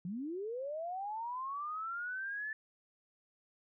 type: linear sweep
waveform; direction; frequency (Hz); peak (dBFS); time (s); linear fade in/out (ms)
sine; up; 164.81 to 1760; -37; 0.05-2.53; 2
effects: none